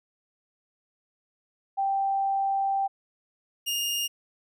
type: tone pair in turn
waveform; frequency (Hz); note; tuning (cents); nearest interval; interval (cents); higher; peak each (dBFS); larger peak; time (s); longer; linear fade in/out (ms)
sine / sawtooth; 784 / 2833; G5 / F7; 0 / +24; octave + minor seventh; 2224; second; -23; neither; 1.77-2.88 / 3.66-4.08; first; 20
effects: none